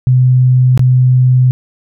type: tone with dropouts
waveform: sine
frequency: 127.2 Hz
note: C3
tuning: 48 cents flat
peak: -5 dBFS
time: 0.07-1.51 s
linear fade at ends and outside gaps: 0 ms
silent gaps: 0.776-0.794 s
effects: none